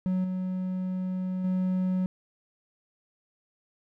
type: tone with level steps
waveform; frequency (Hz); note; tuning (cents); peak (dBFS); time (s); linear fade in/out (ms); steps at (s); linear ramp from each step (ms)
triangle; 185; F#3; 0; -22 / -26 / -22; 0.06-2.06; 0; 0.24 / 1.44; 5
effects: none